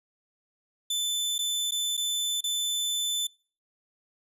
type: tone with dropouts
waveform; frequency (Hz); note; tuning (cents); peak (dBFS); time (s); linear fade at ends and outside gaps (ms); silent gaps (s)
sawtooth; 3520; A7; 0; -23; 0.9-3.27; 5; 1.382-1.389 / 1.71-1.719 / 1.969-1.975 / 2.408-2.439
effects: noise-tail reverb RT60 0.4 s tail -26 dB re dry + resampled to 32000 Hz